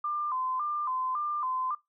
sine tone with vibrato, 1108 Hz, C#6, 1 cent flat, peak -28 dBFS, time 0.04-1.75 s, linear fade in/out 5 ms, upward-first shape square, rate 1.8 Hz, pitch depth 130 cents each way, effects noise-tail reverb RT60 0.2 s tail -23 dB re dry

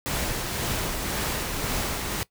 pink noise with tremolo, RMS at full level -27 dBFS, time 0.06-2.23 s, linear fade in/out 0 ms, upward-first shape triangle, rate 1.9 Hz, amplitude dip 35%, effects noise-tail reverb RT60 0.1 s tail -19 dB re dry

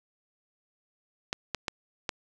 clicks, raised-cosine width 0.2 ms, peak -12 dBFS, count 4, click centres 1.329 / 1.547 / 1.682 / 2.092 s, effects none

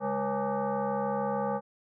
sine tone with frequency modulation, 138.59 Hz, C#3, in tune, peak -27 dBFS, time 0-1.61 s, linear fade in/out 50 ms, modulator 344 Hz, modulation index 2.7, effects none

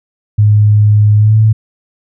sine tone with pitch glide, 105.1 to 109.37 Hz, G#2 to A2, +21 to -10 cents, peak -4 dBFS, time 0.38-1.53 s, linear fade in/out 10 ms, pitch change +69 cents, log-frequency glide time 1.17-1.37 s, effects none

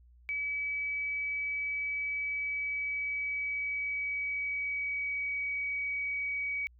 sine tone with pitch glide, 2287 to 2267 Hz, D7 to C#7, -47 to +38 cents, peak -31 dBFS, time 0.29-6.67 s, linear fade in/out 0 ms, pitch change -15 cents, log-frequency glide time 2.24-5.38 s, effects added 60 Hz sine -56 dBFS peak until 6.79 s

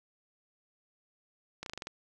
slowing click train, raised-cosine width 0.2 ms, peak -22 dBFS, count 7, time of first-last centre 1.63-1.871 s, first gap 32 ms, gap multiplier 1.09, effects none

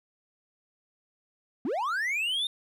triangle linear sweep, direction up, 210.3 to 3689 Hz, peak -25 dBFS, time 1.65-2.47 s, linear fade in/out 2 ms, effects none

